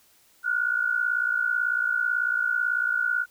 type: tone pair together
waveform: sine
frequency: 1425 / 1483.1 Hz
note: F6 / F#6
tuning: +34 / +4 cents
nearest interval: minor second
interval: 70 cents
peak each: -25 dBFS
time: 0.43-3.26 s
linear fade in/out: 50 ms
effects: white hiss -60 dBFS RMS until 3.3 s